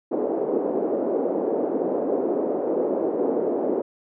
white band-pass noise, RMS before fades -24 dBFS, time 0.11-3.82 s, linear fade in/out 10 ms, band 290 to 520 Hz, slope 24 dB/octave, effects none

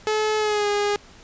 sawtooth tone with pitch glide, 430 to 410.8 Hz, A4 to G#4, -40 to -19 cents, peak -16 dBFS, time 0.07-0.96 s, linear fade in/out 0 ms, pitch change -79 cents, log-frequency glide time 0.38-0.68 s, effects pink hiss -48 dBFS RMS until 1.23 s + resampled to 16000 Hz

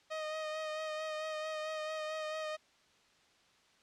sawtooth tone with vibrato, 622.3 Hz, D#5, in tune, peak -33 dBFS, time 0.1-2.57 s, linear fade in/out 20 ms, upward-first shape sine, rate 4.5 Hz, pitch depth 22 cents each way, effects white hiss -67 dBFS RMS until 3.82 s + low-pass 5000 Hz 12 dB/octave

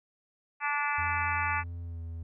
harmonic tone, 290.8 Hz, D4, 17 cents flat, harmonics 3 / 4 / 5 / 6 / 7 / 8 / 9, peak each -33 / -34 / -35 / -36 / -36 / -37 / -38 dBFS, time 0.6-1.64 s, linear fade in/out 50 ms
triangle tone with pitch glide, 85.7 to 82.97 Hz, F2 to E2, -32 to +12 cents, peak -34 dBFS, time 0.98-2.23 s, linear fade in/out 5 ms, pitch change -56 cents, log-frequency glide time 1.82-2.01 s
effects none

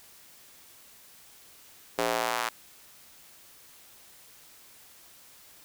square tone with high-pass filter sweep, 58.27 Hz, A#1, in tune, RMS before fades -29 dBFS, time 1.98-2.49 s, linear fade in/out 5 ms, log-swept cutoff 460 to 1100 Hz, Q 1.4, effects white hiss -54 dBFS RMS until 5.64 s

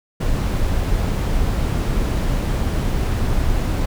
brown noise, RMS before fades -19 dBFS, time 0.2-3.86 s, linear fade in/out 10 ms, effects none

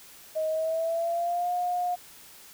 sine tone with pitch glide, 629 to 714.2 Hz, D#5 to F5, +19 to +39 cents, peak -25 dBFS, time 0.35-1.96 s, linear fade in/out 20 ms, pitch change +220 cents, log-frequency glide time 0.49-1.52 s, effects white hiss -50 dBFS RMS until 2.53 s

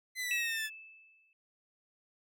sawtooth exponential sweep, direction down, 2047 to 1721 Hz, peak -31 dBFS, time 0.15-0.7 s, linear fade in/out 50 ms
sine tone with exponential decay, 2627 Hz, E7, 7 cents flat, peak -29 dBFS, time 0.31-1.33 s, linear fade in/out 1 ms, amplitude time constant 220 ms
effects none

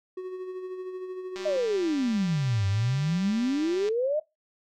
triangle tone with tremolo, 370 Hz, F#4, in tune, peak -29 dBFS, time 0.17-1.57 s, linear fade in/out 5 ms, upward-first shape sine, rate 13 Hz, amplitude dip 40%
click train, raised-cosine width 0.2 ms, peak -23 dBFS, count 499, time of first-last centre 1.36-3.888 s, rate 197 Hz
sine exponential two-way sweep, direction down then up, 632 to 95.1 to 632 Hz, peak -23 dBFS, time 1.45-4.2 s, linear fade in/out 10 ms, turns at 2.67 s
effects noise-tail reverb RT60 0.2 s tail -19 dB re dry

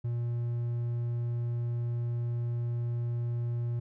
triangle tone, 119 Hz, A#2, 36 cents sharp, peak -27 dBFS, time 0.04-3.8 s, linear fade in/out 10 ms, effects none

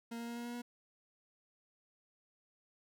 40% pulse tone with pitch steps, 232.3 / 234.1 / 235.8 / 237.6 / 239.4 / 241.2 Hz, A#3 / A#3 / A#3 / A#3 / A#3 / B3, -6 / +8 / +20 / +33 / +46 / -41 cents, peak -40 dBFS, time 0.11-0.62 s, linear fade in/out 10 ms, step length 85 ms, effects none

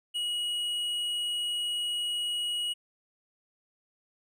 sine tone with hard clipping, 2906 Hz, F#7, 32 cents flat, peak -30 dBFS, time 0.14-2.74 s, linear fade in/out 20 ms, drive 6 dB, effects none

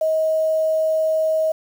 sine tone with quantisation, 633 Hz, D#5, 30 cents sharp, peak -16 dBFS, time 0.01-1.52 s, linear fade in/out 5 ms, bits 7, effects none

